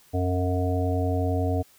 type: harmonic tone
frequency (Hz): 90.9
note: F#2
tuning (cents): -30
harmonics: 1 / 3 / 5 / 7 / 8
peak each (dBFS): -24 / -29 / -31 / -32 / -33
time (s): 0.13-1.63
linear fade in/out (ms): 20
effects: white hiss -57 dBFS RMS until 1.78 s